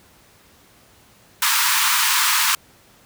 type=high-pass noise; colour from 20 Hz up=pink; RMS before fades=-18 dBFS; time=1.42-2.55 s; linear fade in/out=2 ms; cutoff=900 Hz; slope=96 dB/octave; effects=pink hiss -52 dBFS RMS until 3.05 s + high-pass 60 Hz 12 dB/octave